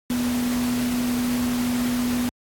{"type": "tone in noise", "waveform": "sine", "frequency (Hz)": 244.8, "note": "B3", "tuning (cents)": -15, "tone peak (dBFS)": -21, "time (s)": [0.1, 2.29], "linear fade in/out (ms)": 0, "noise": "pink", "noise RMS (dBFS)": -31, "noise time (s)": [0.1, 2.29], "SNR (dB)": 7, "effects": ["high-pass 60 Hz 12 dB/octave", "AAC 64 kbps"]}